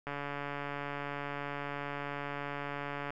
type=click train; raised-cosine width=0.5 ms; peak=-23 dBFS; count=435; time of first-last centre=0.07-3.105 s; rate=143 Hz; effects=none